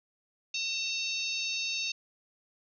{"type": "harmonic tone with a mistuned harmonic", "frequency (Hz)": 897, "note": "A5", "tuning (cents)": 33, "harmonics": [3, 4, 5, 6, 7], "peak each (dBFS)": [-34, -36, -38, -40, -41], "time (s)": [0.54, 1.92], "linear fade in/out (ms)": 5, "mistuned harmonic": 4, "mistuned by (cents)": 67, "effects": []}